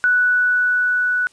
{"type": "tone with level ramp", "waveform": "sine", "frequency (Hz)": 1480, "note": "F#6", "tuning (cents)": 0, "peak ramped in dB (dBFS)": [-12, -16], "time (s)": [0.04, 1.27], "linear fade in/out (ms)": 0, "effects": ["white hiss -54 dBFS RMS until 1.32 s", "resampled to 22050 Hz"]}